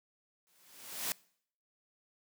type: noise with exponential growth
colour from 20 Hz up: white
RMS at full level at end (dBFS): -33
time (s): 0.47-1.12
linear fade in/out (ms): 0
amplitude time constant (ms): 140
effects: noise-tail reverb RT60 0.6 s tail -23 dB re dry + high-pass 150 Hz 12 dB/octave